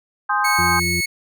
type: chord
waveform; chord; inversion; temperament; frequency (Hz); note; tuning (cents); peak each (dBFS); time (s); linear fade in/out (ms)
sine; Ab major seventh; none; equal; 830.6 / 1046.5 / 1244.5 / 1568; Ab5 / C6 / Eb6 / G6; 0 / 0 / 0 / 0; -22; 0.29-0.8; 10
type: tone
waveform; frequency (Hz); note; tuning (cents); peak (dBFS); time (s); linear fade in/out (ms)
sawtooth; 2200; C#7; -14; -16; 0.44-1.06; 10
type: harmonic tone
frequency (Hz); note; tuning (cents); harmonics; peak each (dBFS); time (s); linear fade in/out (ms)
87.31; F2; 0; 1 / 2 / 4; -26 / -26 / -28; 0.58-1.01; 10
effects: none